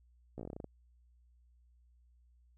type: slowing click train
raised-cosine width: 2 ms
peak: -30 dBFS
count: 11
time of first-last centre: 0.38-0.643 s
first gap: 15 ms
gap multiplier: 1.12
effects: added 60 Hz sine -63 dBFS peak until 2.57 s